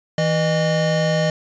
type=tone pair together; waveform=square; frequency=162.25 / 612 Hz; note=E3 / D#5; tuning=-27 / -29 cents; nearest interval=octave + major seventh; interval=2298 cents; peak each=-20 / -20 dBFS; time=0.18-1.3 s; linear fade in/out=2 ms; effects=resampled to 16000 Hz